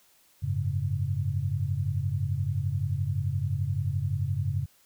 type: chord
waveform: sine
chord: F# suspended second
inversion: none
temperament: just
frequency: 92.5 / 104.06 / 138.75 Hz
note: F#2 / G#2 / C#3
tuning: 0 / +4 / +2 cents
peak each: -30 dBFS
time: 0.42-4.66 s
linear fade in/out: 20 ms
effects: white hiss -62 dBFS RMS until 4.85 s